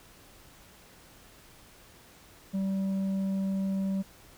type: tone with tanh clipping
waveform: sine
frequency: 193.3 Hz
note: G3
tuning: 24 cents flat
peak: -28 dBFS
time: 2.53-4.03 s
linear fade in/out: 20 ms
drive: 5 dB
effects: pink hiss -55 dBFS RMS until 4.37 s